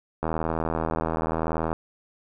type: click train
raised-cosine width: 1 ms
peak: -12 dBFS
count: 122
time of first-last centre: 0.23-1.729 s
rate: 80.7 Hz
effects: none